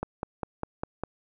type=click train; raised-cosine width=1 ms; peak=-16 dBFS; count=6; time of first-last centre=0.03-1.036 s; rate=4.97 Hz; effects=none